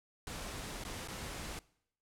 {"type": "noise with dropouts", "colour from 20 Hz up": "pink", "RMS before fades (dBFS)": -43, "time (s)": [0.27, 1.59], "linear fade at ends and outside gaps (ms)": 1, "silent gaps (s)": [[0.838, 0.85], [1.075, 1.084]], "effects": ["noise-tail reverb RT60 0.7 s tail -22 dB re dry", "low-pass 11000 Hz 12 dB/octave"]}